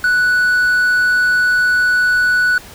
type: tone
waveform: triangle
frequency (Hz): 1480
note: F#6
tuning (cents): 0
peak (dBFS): -9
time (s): 0.04-2.58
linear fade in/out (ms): 2
effects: pink hiss -37 dBFS RMS until 2.74 s